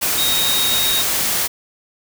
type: tone in noise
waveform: sine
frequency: 3748 Hz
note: A#7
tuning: 9 cents sharp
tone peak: -18 dBFS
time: 0.17-1.03 s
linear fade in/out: 20 ms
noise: white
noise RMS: -19 dBFS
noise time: 0.01-1.48 s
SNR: -2 dB
effects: none